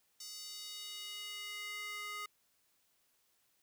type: tone with high-pass filter sweep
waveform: square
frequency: 415.3 Hz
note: G#4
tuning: in tune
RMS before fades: -45 dBFS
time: 0.2-2.26 s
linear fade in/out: 5 ms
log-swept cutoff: 5300 to 1500 Hz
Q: 2.4
effects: white hiss -75 dBFS RMS until 3.62 s